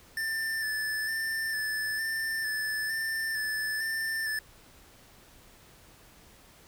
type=tone with vibrato; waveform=square; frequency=1766 Hz; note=A6; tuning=6 cents sharp; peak=-30 dBFS; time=0.17-4.39 s; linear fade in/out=2 ms; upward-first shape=square; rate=1.1 Hz; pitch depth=20 cents each way; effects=pink hiss -56 dBFS RMS until 6.67 s